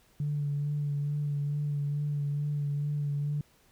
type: tone with vibrato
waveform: sine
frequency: 145.4 Hz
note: D3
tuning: 17 cents flat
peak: -27 dBFS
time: 0.2-3.41 s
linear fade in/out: 2 ms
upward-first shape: sine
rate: 2.3 Hz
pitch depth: 23 cents each way
effects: tanh soft clip ceiling -23 dBFS + pink hiss -64 dBFS RMS until 3.71 s